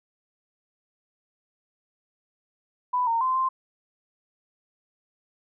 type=tone with pitch steps; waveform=sine; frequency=994 / 919 / 1035 / 1046 Hz; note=B5 / A#5 / C6 / C6; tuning=+11 / -25 / -19 / -1 cents; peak=-21 dBFS; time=2.93-3.49 s; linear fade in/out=10 ms; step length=140 ms; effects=none